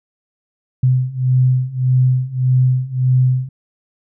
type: beating tone pair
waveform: sine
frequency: 127.1 / 128.8 Hz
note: C3 / C3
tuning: -50 / -27 cents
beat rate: 1.7 Hz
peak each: -16 / -14 dBFS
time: 0.83-3.49 s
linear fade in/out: 5 ms
effects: none

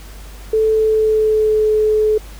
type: tone with pitch glide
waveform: sine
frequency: 438.1 to 429.6 Hz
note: A4 to A4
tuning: -7 to -41 cents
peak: -11 dBFS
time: 0.53-2.18 s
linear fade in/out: 5 ms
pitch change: -34 cents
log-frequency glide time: 0.71-1.7 s
effects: added 50 Hz sine -33 dBFS peak until 2.39 s + pink hiss -41 dBFS RMS until 2.39 s

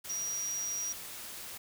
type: tone in noise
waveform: sine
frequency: 5750 Hz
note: F8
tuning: 50 cents sharp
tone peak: -33 dBFS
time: 0.09-0.93 s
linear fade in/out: 10 ms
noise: white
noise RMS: -44 dBFS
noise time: 0.04-1.58 s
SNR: +8 dB
effects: none

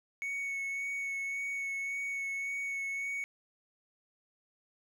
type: tone with vibrato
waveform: triangle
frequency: 2217 Hz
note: C#7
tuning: in tune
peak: -32 dBFS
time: 0.22-3.24 s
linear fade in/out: 0 ms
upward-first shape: sine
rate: 1.8 Hz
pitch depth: 14 cents each way
effects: none

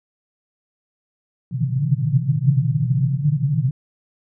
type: band-pass noise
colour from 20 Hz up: pink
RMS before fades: -19 dBFS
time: 1.51-3.71 s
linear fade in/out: 2 ms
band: 120 to 160 Hz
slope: 96 dB/octave
effects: none

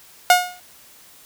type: tone with exponential decay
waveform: sawtooth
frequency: 720 Hz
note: F#5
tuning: 47 cents flat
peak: -3 dBFS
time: 0.3-0.6 s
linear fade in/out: 2 ms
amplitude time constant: 64 ms
effects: white hiss -48 dBFS RMS until 1.25 s

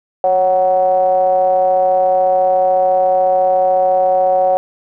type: ring-modulated tone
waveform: triangle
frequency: 95 Hz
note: F#2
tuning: 46 cents sharp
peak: -5 dBFS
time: 0.24-4.57 s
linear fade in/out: 0 ms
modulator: 648 Hz
effects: none

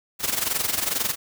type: noise with amplitude modulation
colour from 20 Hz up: white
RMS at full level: -22 dBFS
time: 0.19-1.16 s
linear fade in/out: 50 ms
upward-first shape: sine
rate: 22.2 Hz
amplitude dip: 75%
effects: none

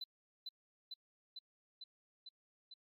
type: tone with echo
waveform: sine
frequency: 4013 Hz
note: B7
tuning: 27 cents sharp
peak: -39 dBFS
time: 0.01-0.04 s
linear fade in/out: 5 ms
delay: 450 ms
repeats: 6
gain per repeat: -2 dB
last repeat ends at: 2.74 s
effects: tanh soft clip ceiling -40 dBFS + AAC 48 kbps

